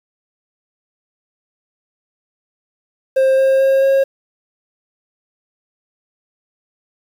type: tone with pitch steps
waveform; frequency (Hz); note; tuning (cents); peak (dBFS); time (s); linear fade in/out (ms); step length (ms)
triangle; 530 / 534 / 538 / 542.1; C5 / C5 / C5 / C#5; +22 / +35 / +48 / -39; -8; 3.16-4.04; 10; 220
effects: 7-bit